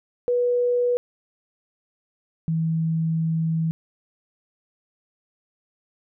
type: tone pair in turn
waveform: sine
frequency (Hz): 488.1 / 162.09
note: B4 / E3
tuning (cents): -20 / -29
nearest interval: octave + perfect fifth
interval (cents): 1909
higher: first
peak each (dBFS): -18 / -20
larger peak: first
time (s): 0.28-0.97 / 2.48-3.71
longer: second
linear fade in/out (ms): 0
effects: none